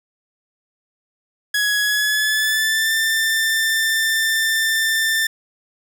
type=tone with pitch glide; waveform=sawtooth; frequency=1675 to 1784.9 Hz; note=G#6 to A6; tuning=+14 to +24 cents; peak=-13 dBFS; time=1.54-5.27 s; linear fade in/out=5 ms; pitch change=+110 cents; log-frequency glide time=1.8-2.94 s; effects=none